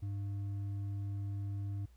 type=tone with hard clipping; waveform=sine; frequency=100 Hz; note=G2; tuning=35 cents sharp; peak=-37 dBFS; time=0.02-1.86 s; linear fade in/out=10 ms; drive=4 dB; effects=added 60 Hz sine -58 dBFS peak until 1.96 s + pink hiss -73 dBFS RMS until 1.96 s